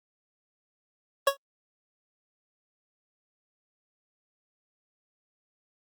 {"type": "tone with exponential decay", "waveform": "25% pulse", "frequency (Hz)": 554.4, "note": "C#5", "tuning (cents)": 0, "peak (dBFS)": -12, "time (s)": [1.27, 1.37], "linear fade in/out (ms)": 5, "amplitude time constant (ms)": 20, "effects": ["Opus 32 kbps"]}